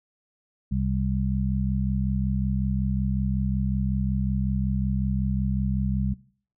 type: harmonic tone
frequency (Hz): 65.41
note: C2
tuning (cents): 0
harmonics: 1 / 2 / 3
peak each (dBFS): -27 / -27 / -27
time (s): 0.71-6.14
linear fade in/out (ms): 10
effects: noise-tail reverb RT60 0.5 s tail -20 dB re dry